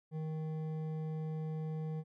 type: tone with hard clipping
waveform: sine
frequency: 157 Hz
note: D#3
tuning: 16 cents sharp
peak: -38 dBFS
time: 0.11-2.04 s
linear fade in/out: 50 ms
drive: 9 dB
effects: none